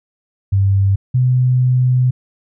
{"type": "tone pair in turn", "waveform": "sine", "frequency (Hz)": [98, 126.64], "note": ["G2", "B2"], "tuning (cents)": [0, 44], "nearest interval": "major third", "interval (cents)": 444, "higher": "second", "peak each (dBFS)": -10, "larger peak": "neither", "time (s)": [[0.52, 0.96], [1.14, 2.11]], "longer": "second", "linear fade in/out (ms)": 10, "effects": []}